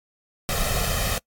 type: noise with comb filter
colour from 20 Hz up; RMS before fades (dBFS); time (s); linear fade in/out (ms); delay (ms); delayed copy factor
pink; -24; 0.49-1.18; 0; 1.6; +0.8
effects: noise-tail reverb RT60 0.1 s tail -26 dB re dry + AAC 64 kbps